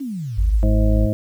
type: exponential sweep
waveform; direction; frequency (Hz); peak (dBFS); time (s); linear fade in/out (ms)
sine; down; 292.3 to 46.25; -24; 0-0.65; 10
type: tone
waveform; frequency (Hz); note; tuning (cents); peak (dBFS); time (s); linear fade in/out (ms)
sine; 52; G#1; +3; -14; 0.37-1.07; 20
type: harmonic tone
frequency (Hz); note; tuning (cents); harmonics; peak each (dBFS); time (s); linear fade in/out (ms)
105.7; G#2; +31; 1 / 2 / 3 / 5 / 6; -20 / -23 / -25 / -27 / -28; 0.63-1.13; 0
effects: 8-bit